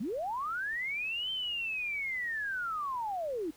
sine linear two-way sweep, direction up then down, 174.61 to 3123 to 288.2 Hz, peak -32 dBFS, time 0-3.51 s, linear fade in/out 10 ms, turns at 1.31 s, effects pink hiss -59 dBFS RMS until 3.56 s

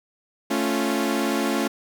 sawtooth chord, A augmented, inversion none, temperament equal, 220 / 277.2 / 349.2 Hz, A3 / C#4 / E#4, 0 / 0 / 0 cents, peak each -22 / -21 / -23 dBFS, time 0.5-1.68 s, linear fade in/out 10 ms, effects none

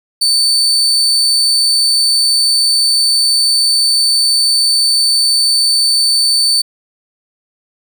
35% pulse tone, 4533 Hz, C#8, 38 cents sharp, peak -8 dBFS, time 0.21-6.62 s, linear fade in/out 10 ms, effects none

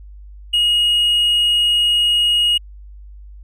sine tone with hard clipping, 2880 Hz, F#7, 47 cents flat, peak -13 dBFS, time 0.53-2.58 s, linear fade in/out 10 ms, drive 2 dB, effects added 50 Hz sine -35 dBFS peak until 3.43 s

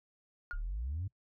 sine tone with exponential decay, 1424 Hz, F6, 33 cents sharp, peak -33 dBFS, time 0.51-0.62 s, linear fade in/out 0 ms, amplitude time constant 22 ms
sine exponential sweep, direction up, 32.53 to 102.1 Hz, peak -33 dBFS, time 0.53-1.08 s, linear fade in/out 10 ms
effects noise-tail reverb RT60 0.1 s tail -23 dB re dry + tanh soft clip ceiling -31 dBFS

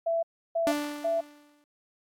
sine tone bursts, 666 Hz, E5, 18 cents sharp, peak -24 dBFS, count 3, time 0.06-1.21 s, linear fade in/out 10 ms, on 170 ms, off 320 ms
sawtooth tone with exponential decay, 293.7 Hz, D4, in tune, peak -20 dBFS, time 0.67-1.64 s, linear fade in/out 0 ms, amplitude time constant 210 ms
effects AAC 64 kbps

